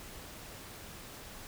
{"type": "silence", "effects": ["pink hiss -48 dBFS RMS until 1.47 s"]}